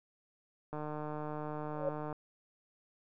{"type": "click train", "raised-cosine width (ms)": 1, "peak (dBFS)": -27, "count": 212, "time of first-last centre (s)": [0.73, 2.127], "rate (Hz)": 151}
{"type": "tone with exponential growth", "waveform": "sine", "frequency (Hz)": 556, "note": "C#5", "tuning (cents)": 5, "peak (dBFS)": -27, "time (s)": [1.69, 1.89], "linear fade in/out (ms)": 2, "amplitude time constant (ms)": 43}
{"effects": []}